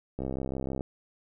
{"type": "click train", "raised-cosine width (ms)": 2, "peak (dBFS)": -20, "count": 42, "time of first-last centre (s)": [0.19, 0.808], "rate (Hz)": 66.3, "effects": []}